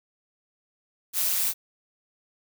blue noise with amplitude modulation, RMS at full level -22 dBFS, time 1.13-1.54 s, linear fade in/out 50 ms, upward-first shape sine, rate 184 Hz, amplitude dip 70%, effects none

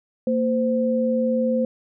sine tone pair together, 230 / 516.3 Hz, A#3 / C5, -23 / -23 cents, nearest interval octave + major second, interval 1400 cents, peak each -21 dBFS, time 0.27-1.65 s, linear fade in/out 2 ms, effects none

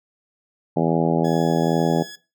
harmonic tone, 82.41 Hz, E2, in tune, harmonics 2 / 3 / 4 / 5 / 6 / 7 / 8 / 9 / 10, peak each -22 / -24 / -25 / -26 / -27 / -27 / -28 / -29 / -29 dBFS, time 0.76-2.03 s, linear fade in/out 10 ms
15% pulse tone, 1687 Hz, G#6, 27 cents sharp, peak -30 dBFS, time 1.24-2.16 s, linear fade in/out 10 ms
effects noise-tail reverb RT60 0.3 s tail -18 dB re dry

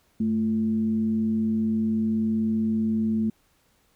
sine tone with frequency modulation, 219.8 Hz, A3, 2 cents flat, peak -21 dBFS, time 0.2-3.3 s, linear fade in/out 5 ms, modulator 124 Hz, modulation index 0.33, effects pink hiss -65 dBFS RMS until 3.95 s

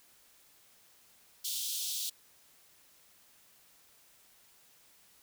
pink high-pass noise, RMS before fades -36 dBFS, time 1.44-2.1 s, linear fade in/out 10 ms, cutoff 3200 Hz, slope 48 dB/octave, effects white hiss -63 dBFS RMS until 5.22 s

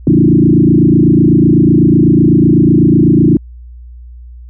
sine tone with frequency modulation, 233.1 Hz, A#3, in tune, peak -4 dBFS, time 0.07-3.37 s, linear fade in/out 2 ms, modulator 28 Hz, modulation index 3.8, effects added 60 Hz sine -29 dBFS peak until 4.49 s

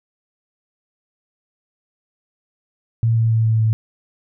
sine tone with pitch steps, 114.4 / 113.41 / 112.43 / 111.46 / 110.5 Hz, A#2 / A#2 / A2 / A2 / A2, -32 / -47 / +38 / +23 / +8 cents, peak -13 dBFS, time 3.03-3.73 s, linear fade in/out 0 ms, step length 140 ms, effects none

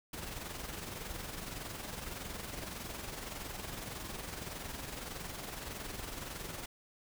pink noise with amplitude modulation, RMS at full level -41 dBFS, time 0.13-6.66 s, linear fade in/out 5 ms, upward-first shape sine, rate 21.7 Hz, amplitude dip 50%, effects none

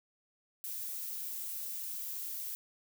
violet noise, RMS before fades -40 dBFS, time 0.64-2.55 s, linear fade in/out 0 ms, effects none

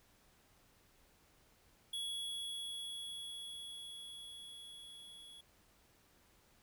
square tone with level ramp, 3361 Hz, G#7, 20 cents sharp, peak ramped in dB -39 to -54 dBFS, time 1.93-5.41 s, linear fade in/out 5 ms, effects pink hiss -69 dBFS RMS until 6.62 s

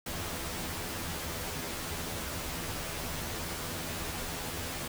pink noise with comb filter, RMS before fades -37 dBFS, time 0.06-4.88 s, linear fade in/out 5 ms, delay 12 ms, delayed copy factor +0.85, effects none

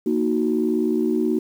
sine chord, D# minor, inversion second, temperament equal, 233.1 / 311.1 / 370 Hz, A#3 / D#4 / F#4, 0 / 0 / 0 cents, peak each -22 dBFS, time 0.06-1.39 s, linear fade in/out 5 ms, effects tanh soft clip ceiling -9 dBFS + 8-bit

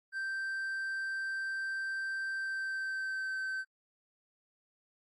triangle tone with pitch glide, 1565 to 1543.5 Hz, G6 to G6, -3 to -27 cents, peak -32 dBFS, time 0.12-3.65 s, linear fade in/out 50 ms, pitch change -24 cents, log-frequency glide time 2.35-3.38 s, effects AAC 32 kbps

